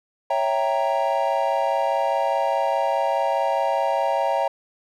triangle chord, C# diminished seventh, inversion none, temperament equal, 554.4 / 659.3 / 784 / 932.3 Hz, C#5 / E5 / G5 / Bb5, 0 / 0 / 0 / 0 cents, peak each -23 dBFS, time 0.3-4.48 s, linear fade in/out 5 ms, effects none

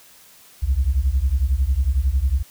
sine beating tone pair, 61.2 / 72.2 Hz, B1 / D2, -15 / -29 cents, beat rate 11 Hz, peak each -18 dBFS, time 0.62-2.43 s, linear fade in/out 20 ms, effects tanh soft clip ceiling -11 dBFS + white hiss -49 dBFS RMS until 2.5 s

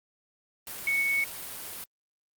sine tone in noise, 2217 Hz, C#7, in tune, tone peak -23 dBFS, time 0.87-1.24 s, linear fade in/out 2 ms, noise white, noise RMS -39 dBFS, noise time 0.67-1.84 s, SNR +13 dB, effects Opus 32 kbps

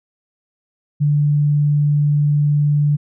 sine tone, 146.83 Hz, D3, in tune, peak -12 dBFS, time 1-2.97 s, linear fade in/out 20 ms, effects none

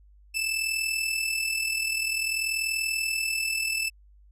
sawtooth tone with amplitude modulation, 2637 Hz, E7, in tune, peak -20 dBFS, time 0.34-3.9 s, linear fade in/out 20 ms, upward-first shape sine, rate 40.5 Hz, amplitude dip 55%, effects added 50 Hz sine -52 dBFS peak until 4.31 s + resampled to 32000 Hz

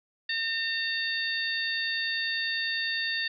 harmonic tone, 910 Hz, A#5, 42 cents flat, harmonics 2 / 3 / 4 / 5, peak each -30 / -36 / -34 / -34 dBFS, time 0.29-3.28 s, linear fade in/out 5 ms, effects none

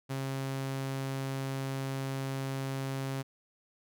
sawtooth tone, 135 Hz, C#3, 45 cents flat, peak -29 dBFS, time 0.09-3.23 s, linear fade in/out 20 ms, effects none

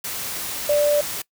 sine tone in noise, 587.3 Hz, D5, in tune, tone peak -15 dBFS, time 0.69-1.01 s, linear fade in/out 5 ms, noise white, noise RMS -29 dBFS, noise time 0.04-1.22 s, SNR +11 dB, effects noise-tail reverb RT60 0.1 s tail -22 dB re dry

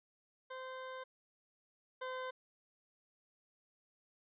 20% pulse tone pair in turn, 518 / 513.5 Hz, C5 / C5, -17 / -33 cents, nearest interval unison, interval 16 cents, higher first, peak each -39 / -35 dBFS, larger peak second, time 0.5-1.04 / 2.01-2.31 s, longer first, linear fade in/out 10 ms, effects resampled to 8000 Hz

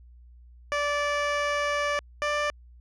15% pulse tone pair in turn, 582 / 590.1 Hz, D5 / D5, -16 / +8 cents, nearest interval unison, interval 24 cents, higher second, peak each -18 dBFS, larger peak neither, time 0.72-1.99 / 2.22-2.5 s, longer first, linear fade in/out 0 ms, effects added 60 Hz sine -48 dBFS peak until 2.8 s + low-pass 5000 Hz 12 dB/octave

